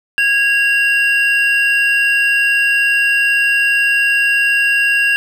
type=tone pair together; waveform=triangle; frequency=1645.7 / 2762 Hz; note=G#6 / F7; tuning=-16 / -20 cents; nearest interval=major sixth; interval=896 cents; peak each=-12 dBFS; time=0.18-5.16 s; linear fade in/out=0 ms; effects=none